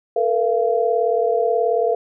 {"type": "tone cluster", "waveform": "sine", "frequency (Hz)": [443.8, 482.3, 684], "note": ["A4", "B4", "F5"], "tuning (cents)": [15, -41, -36], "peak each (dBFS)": -20, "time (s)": [0.16, 1.95], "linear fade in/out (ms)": 5, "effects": []}